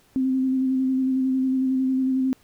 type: tone with vibrato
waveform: sine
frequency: 261.6 Hz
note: C4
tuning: in tune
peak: -19 dBFS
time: 0.16-2.33 s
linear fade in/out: 0 ms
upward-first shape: square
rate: 11 Hz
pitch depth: 16 cents each way
effects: pink hiss -59 dBFS RMS until 2.43 s